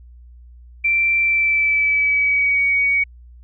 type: tone with pitch glide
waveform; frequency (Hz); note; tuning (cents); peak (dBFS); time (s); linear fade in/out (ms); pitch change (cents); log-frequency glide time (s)
sine; 2349 to 2248; D7 to C#7; 0 to +24; -14; 0.84-3.04; 10; -76; 1.19-2.67
effects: added 60 Hz sine -40 dBFS peak until 3.43 s